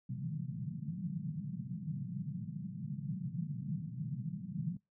pink band-pass noise, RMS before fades -40 dBFS, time 0.09-4.77 s, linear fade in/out 5 ms, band 130 to 190 Hz, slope 48 dB/octave, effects noise-tail reverb RT60 0.2 s tail -24 dB re dry

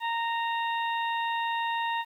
harmonic tone, 926 Hz, A#5, 12 cents flat, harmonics 1 / 2 / 3 / 4, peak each -28 / -34 / -38 / -40 dBFS, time 0-2.05 s, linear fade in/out 50 ms, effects 10-bit

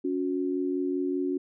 sine tone pair together, 279.4 / 364.5 Hz, C#4 / F#4, +14 / -26 cents, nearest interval perfect fourth, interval 460 cents, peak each -28 / -29 dBFS, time 0.04-1.38 s, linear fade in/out 10 ms, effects none

